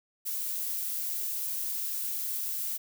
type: noise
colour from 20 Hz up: violet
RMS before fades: -33 dBFS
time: 0.25-2.78 s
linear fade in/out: 20 ms
effects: none